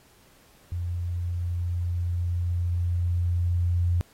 sine tone with level ramp, 87.31 Hz, F2, in tune, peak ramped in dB -27 to -20 dBFS, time 0.72-4.01 s, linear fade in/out 0 ms, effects pink hiss -58 dBFS RMS until 4.13 s + AAC 48 kbps

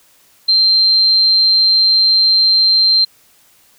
sine tone, 4147 Hz, C8, 16 cents flat, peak -8 dBFS, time 0.48-3.05 s, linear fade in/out 10 ms, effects white hiss -51 dBFS RMS until 3.78 s

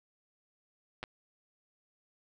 clicks, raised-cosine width 0.3 ms, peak -23 dBFS, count 2, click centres 1.03 / 1.038 s, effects none

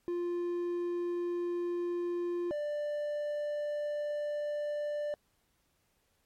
triangle tone pair in turn, 349.2 / 590.7 Hz, F4 / D5, 0 / +10 cents, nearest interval major sixth, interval 910 cents, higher second, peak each -29 / -30 dBFS, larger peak first, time 0.08-2.51 / 2.51-5.14 s, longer second, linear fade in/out 0 ms, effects pink hiss -74 dBFS RMS until 6.25 s + MP3 64 kbps

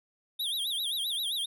square tone with vibrato, 3529 Hz, A7, 4 cents sharp, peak -30 dBFS, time 0.39-1.46 s, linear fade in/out 10 ms, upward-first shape sine, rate 7.6 Hz, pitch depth 190 cents each way, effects none

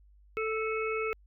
harmonic tone with a mistuned harmonic, 440 Hz, A4, in tune, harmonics 1 / 3 / 5 / 6, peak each -31 / -36 / -38 / -39 dBFS, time 0.37-1.13 s, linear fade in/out 0 ms, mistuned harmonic 6, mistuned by -44 cents, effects added 50 Hz sine -56 dBFS peak until 1.26 s

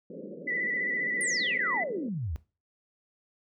white band-pass noise, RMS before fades -42 dBFS, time 0.1-2.09 s, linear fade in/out 5 ms, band 160 to 560 Hz, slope 96 dB/octave
sine tone with vibrato, 1975 Hz, B6, in tune, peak -28 dBFS, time 0.47-1.84 s, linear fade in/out 10 ms, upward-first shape square, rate 15 Hz, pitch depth 28 cents each way
sine exponential sweep, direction down, 9750 to 67.9 Hz, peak -30 dBFS, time 1.21-2.36 s, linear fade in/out 0 ms
effects noise-tail reverb RT60 0.3 s tail -17 dB re dry

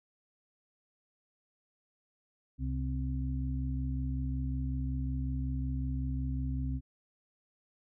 harmonic tone, 65.41 Hz, C2, in tune, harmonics 1 / 2 / 4, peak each -33 / -36 / -39 dBFS, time 2.58-6.81 s, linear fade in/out 50 ms, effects none

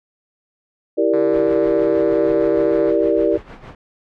sine chord, E half-diminished seventh, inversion none, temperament equal, 329.6 / 392 / 466.2 / 587.3 Hz, E4 / G4 / Bb4 / D5, 0 / 0 / 0 / 0 cents, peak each -19 dBFS, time 0.97-3.38 s, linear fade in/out 20 ms
5% pulse tone with vibrato, 145.6 Hz, D3, 15 cents flat, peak -19 dBFS, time 1.13-2.91 s, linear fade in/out 5 ms, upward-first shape sine, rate 13 Hz, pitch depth 20 cents each way
pink noise with tremolo, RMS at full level -34 dBFS, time 1.33-3.75 s, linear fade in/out 2 ms, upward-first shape sine, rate 6.5 Hz, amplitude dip 70%
effects low-pass 2000 Hz 12 dB/octave

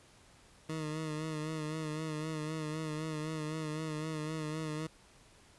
20% pulse tone with vibrato, 155.56 Hz, D#3, in tune, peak -31 dBFS, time 0.69-4.87 s, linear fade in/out 5 ms, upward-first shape sine, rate 3.9 Hz, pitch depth 41 cents each way, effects pink hiss -61 dBFS RMS until 5.58 s + resampled to 24000 Hz

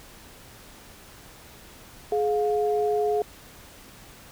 sine tone pair together, 421 / 708 Hz, G#4 / F5, +24 / +23 cents, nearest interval major sixth, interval 899 cents, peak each -22 / -27 dBFS, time 2.12-3.22 s, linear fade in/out 2 ms, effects pink hiss -48 dBFS RMS until 4.31 s

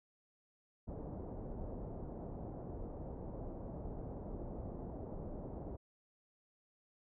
pink low-pass noise, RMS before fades -45 dBFS, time 0.87-5.77 s, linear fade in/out 20 ms, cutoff 720 Hz, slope 24 dB/octave, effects none

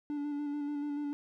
triangle tone with vibrato, 290.9 Hz, D4, 16 cents flat, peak -31 dBFS, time 0.1-1.13 s, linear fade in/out 0 ms, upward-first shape square, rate 6.9 Hz, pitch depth 20 cents each way, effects none

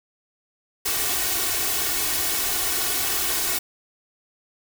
white noise with comb filter, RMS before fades -24 dBFS, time 0.85-3.59 s, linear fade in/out 10 ms, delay 2.7 ms, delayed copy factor +0.85, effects none

